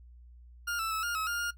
40% pulse tone with pitch steps, 1411 / 1323 / 1303 / 1413 / 1286 / 1409 / 1417 Hz, F6 / E6 / E6 / F6 / E6 / F6 / F6, +17 / +6 / -20 / +20 / -43 / +15 / +25 cents, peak -30 dBFS, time 0.67-1.51 s, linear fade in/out 10 ms, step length 120 ms, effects noise-tail reverb RT60 0.1 s tail -18 dB re dry + added 60 Hz sine -50 dBFS peak until 1.57 s

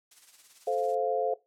blue noise with tremolo, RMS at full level -49 dBFS, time 0.11-0.95 s, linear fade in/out 5 ms, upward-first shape sine, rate 18 Hz, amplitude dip 55%
sine chord, F major, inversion first, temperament just, 436.5 / 523.8 / 698.5 Hz, A4 / C5 / F5, -14 / +2 / 0 cents, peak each -30 dBFS, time 0.67-1.34 s, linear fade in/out 5 ms
effects noise-tail reverb RT60 0.2 s tail -18 dB re dry + low-pass 9000 Hz 12 dB/octave

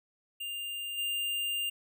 square tone with level steps, 2800 Hz, F7, 4 cents sharp, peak -36 / -31 dBFS, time 0.4-1.7 s, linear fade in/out 10 ms, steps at 0.97 s, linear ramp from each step 20 ms, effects none

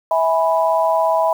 sine chord, E major, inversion none, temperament equal with one note detuned, 651.3 / 830.6 / 987.8 Hz, E5 / G#5 / B5, -21 / 0 / 0 cents, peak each -16 / -21 / -18 dBFS, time 0.11-1.33 s, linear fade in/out 2 ms, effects 7-bit

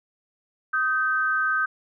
sine tone pair together, 1254.9 / 1549 Hz, D#6 / G6, +14 / -21 cents, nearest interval major third, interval 365 cents, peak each -25 / -22 dBFS, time 0.73-1.66 s, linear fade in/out 10 ms, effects none

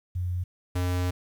sine / square tone pair in turn, 89.5 / 90.02 Hz, F2 / F#2, +43 / -47 cents, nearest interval unison, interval 10 cents, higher second, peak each -26 / -25 dBFS, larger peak second, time 0.15-0.44 / 0.75-1.11 s, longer second, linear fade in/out 10 ms, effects 10-bit

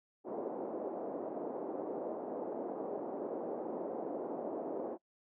pink band-pass noise, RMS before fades -40 dBFS, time 0.24-4.98 s, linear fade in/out 50 ms, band 290 to 710 Hz, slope 24 dB/octave, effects noise-tail reverb RT60 0.1 s tail -24 dB re dry

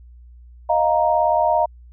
sine chord, Eb suspended second, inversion none, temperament just, 622.3 / 700 / 933.4 Hz, Eb5 / F5 / Bb5, 0 / +4 / +2 cents, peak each -19 dBFS, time 0.69-1.66 s, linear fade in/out 10 ms, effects added 60 Hz sine -41 dBFS peak until 1.92 s

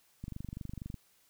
click train, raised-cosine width 5 ms, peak -28 dBFS, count 18, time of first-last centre 0.24-0.942 s, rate 24.2 Hz, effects white hiss -68 dBFS RMS until 1.29 s

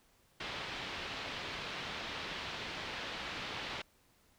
white low-pass noise, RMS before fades -42 dBFS, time 0.4-3.82 s, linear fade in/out 5 ms, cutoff 3800 Hz, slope 24 dB/octave, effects pink hiss -69 dBFS RMS until 4.38 s

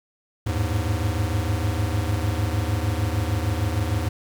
square tone cluster, 80.5 / 100.7 / 107.3 Hz, E2 / G2 / A2, -41 / +47 / -43 cents, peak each -27 dBFS, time 0.46-4.09 s, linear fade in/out 10 ms, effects 8-bit

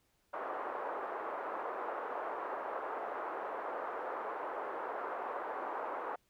white band-pass noise, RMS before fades -40 dBFS, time 0.33-6.16 s, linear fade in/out 10 ms, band 390 to 1200 Hz, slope 24 dB/octave, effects pink hiss -75 dBFS RMS until 6.29 s

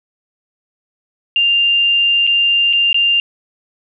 sine tone with dropouts, 2794 Hz, F7, in tune, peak -10 dBFS, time 1.36-3.2 s, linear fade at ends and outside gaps 1 ms, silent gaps 2.268-2.274 / 2.729-2.733 / 2.929-2.944 s, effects none

